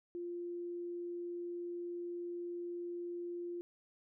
sine tone, 348.3 Hz, F4, 5 cents flat, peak -39 dBFS, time 0.15-3.61 s, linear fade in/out 0 ms, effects none

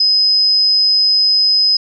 sine tone, 5050 Hz, D#8, 25 cents sharp, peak -9 dBFS, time 0-1.77 s, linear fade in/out 5 ms, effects none

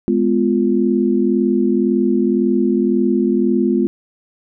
sine chord, F diminished, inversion first, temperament just, 209.5 / 251.4 / 349.2 Hz, Ab3 / Cb4 / F4, +15 / +31 / 0 cents, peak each -17 dBFS, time 0.08-3.87 s, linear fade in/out 0 ms, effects none

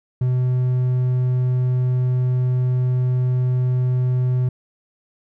triangle tone, 126.3 Hz, B2, 39 cents sharp, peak -14 dBFS, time 0.21-4.49 s, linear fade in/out 5 ms, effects none

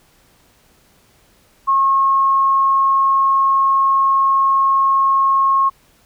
sine tone, 1085 Hz, C#6, 37 cents flat, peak -11 dBFS, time 1.67-5.7 s, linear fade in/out 20 ms, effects pink hiss -54 dBFS RMS until 6.05 s

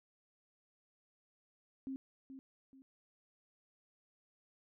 sine tone with echo, 267 Hz, C4, 35 cents sharp, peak -39 dBFS, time 1.87-1.96 s, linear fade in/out 0 ms, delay 430 ms, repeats 2, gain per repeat -9 dB, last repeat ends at 2.82 s, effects none

